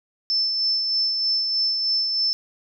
sine tone with tremolo, 5290 Hz, E8, 5 cents sharp, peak -18 dBFS, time 0.3-2.33 s, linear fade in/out 0 ms, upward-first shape sine, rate 3.2 Hz, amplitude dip 35%, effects none

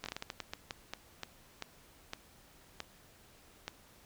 slowing click train, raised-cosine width 0.2 ms, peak -21 dBFS, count 16, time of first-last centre 0.04-3.68 s, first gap 20 ms, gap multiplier 1.31, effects pink hiss -61 dBFS RMS until 4.05 s

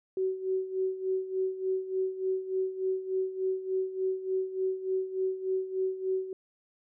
sine tone with tremolo, 377.3 Hz, F#4, 34 cents sharp, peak -25 dBFS, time 0.17-6.33 s, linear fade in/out 2 ms, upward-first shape sine, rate 3.4 Hz, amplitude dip 75%, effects none

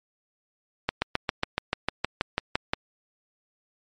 slowing click train, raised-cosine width 0.3 ms, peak -7 dBFS, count 13, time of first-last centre 0.89-2.735 s, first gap 130 ms, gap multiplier 1.03, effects MP3 48 kbps

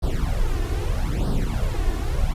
brown noise with flanger, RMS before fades -22 dBFS, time 0.02-2.34 s, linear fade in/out 20 ms, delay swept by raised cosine 0.21 to 2.81 ms, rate 0.79 Hz, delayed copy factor +0.8, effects resampled to 32000 Hz

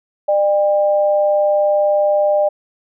sine tone pair together, 600 / 799.8 Hz, D5 / G5, +37 / +35 cents, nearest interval perfect fourth, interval 498 cents, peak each -12 / -20 dBFS, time 0.28-2.49 s, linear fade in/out 10 ms, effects none

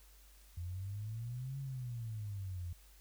sine exponential two-way sweep, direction up then down, 85 to 138.59 to 85 Hz, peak -39 dBFS, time 0.57-2.73 s, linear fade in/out 5 ms, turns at 1.59 s, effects added 50 Hz sine -59 dBFS peak until 3 s + white hiss -65 dBFS RMS until 3 s

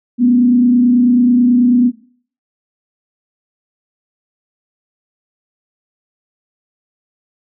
sine tone with frequency modulation, 244.9 Hz, B3, 14 cents flat, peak -7 dBFS, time 0.18-1.92 s, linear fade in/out 50 ms, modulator 29.2 Hz, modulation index 0.48, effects noise-tail reverb RT60 0.5 s tail -20 dB re dry

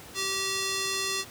square tone with band-pass filter, 386.3 Hz, G4, 25 cents flat, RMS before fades -30 dBFS, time 0.14-1.25 s, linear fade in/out 50 ms, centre 5400 Hz, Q 0.96, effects pink hiss -46 dBFS RMS until 1.3 s + high-pass 80 Hz 12 dB/octave

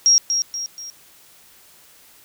sine tone with echo, 5610 Hz, F8, 7 cents sharp, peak -10 dBFS, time 0.06-0.18 s, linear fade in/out 0 ms, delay 240 ms, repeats 3, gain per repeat -7 dB, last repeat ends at 0.9 s, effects white hiss -50 dBFS RMS until 2.24 s

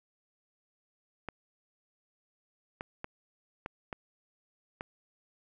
clicks, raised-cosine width 0.5 ms, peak -22 dBFS, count 6, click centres 1.287 / 2.809 / 3.044 / 3.661 / 3.928 / 4.809 s, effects none

